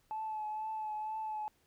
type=tone with vibrato; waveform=sine; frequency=864 Hz; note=A5; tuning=32 cents flat; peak=-35 dBFS; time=0.11-1.48 s; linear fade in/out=0 ms; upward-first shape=triangle; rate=2.1 Hz; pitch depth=29 cents each way; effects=tanh soft clip ceiling -31 dBFS + pink hiss -72 dBFS RMS until 1.66 s